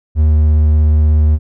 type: tone with pitch glide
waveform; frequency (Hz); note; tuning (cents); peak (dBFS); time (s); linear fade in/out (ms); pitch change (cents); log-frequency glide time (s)
triangle; 77 to 76.38; D#2 to D#2; -17 to -31; -5; 0.15-1.39; 50; -14; 0.28-0.37
effects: none